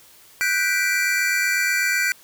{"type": "chord", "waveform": "square", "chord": "G major seventh", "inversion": "third", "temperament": "equal", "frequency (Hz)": [1480, 1568, 1975.5, 2349], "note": ["F#6", "G6", "B6", "D7"], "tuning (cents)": [0, 0, 0, 0], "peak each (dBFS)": [-26, -26, -25, -24], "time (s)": [0.41, 2.12], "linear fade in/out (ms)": 0, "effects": ["white hiss -50 dBFS RMS until 2.23 s"]}